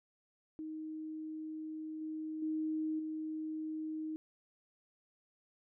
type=tone with level steps; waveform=sine; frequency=312.9 Hz; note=D#4; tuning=10 cents sharp; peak=-40 / -38 / -33 / -37 dBFS; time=0.59-4.16 s; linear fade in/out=0 ms; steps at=2.01 / 2.42 / 2.99 s; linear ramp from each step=5 ms; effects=none